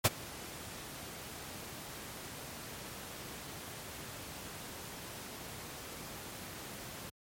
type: noise with ADSR envelope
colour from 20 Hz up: pink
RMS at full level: -22 dBFS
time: 0.04-7.1 s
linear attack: 15 ms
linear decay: 29 ms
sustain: -23 dB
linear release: 8 ms
effects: high-pass 80 Hz 12 dB/octave + MP3 64 kbps